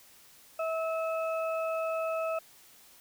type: harmonic tone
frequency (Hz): 648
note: E5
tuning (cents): -30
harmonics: 1 / 2 / 4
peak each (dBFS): -30 / -36 / -42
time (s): 0.59-2.39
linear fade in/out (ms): 5
effects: white hiss -57 dBFS RMS until 3 s